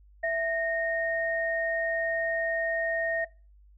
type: tone pair together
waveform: sine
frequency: 660.5 / 1851 Hz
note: E5 / A#6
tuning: +3 / -13 cents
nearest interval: octave + tritone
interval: 1784 cents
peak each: -27 / -29 dBFS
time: 0.23-3.25 s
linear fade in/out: 10 ms
effects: noise-tail reverb RT60 0.3 s tail -20 dB re dry + added 50 Hz sine -53 dBFS peak until 3.77 s